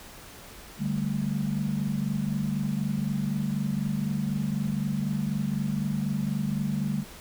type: chord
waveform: sine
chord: D suspended fourth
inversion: none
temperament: equal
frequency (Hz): 146.83 / 196 / 220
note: D3 / G3 / A3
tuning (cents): 0 / 0 / 0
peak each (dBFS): -30 / -29 / -31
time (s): 0.78-7.05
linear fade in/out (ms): 50
effects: pink hiss -46 dBFS RMS until 7.2 s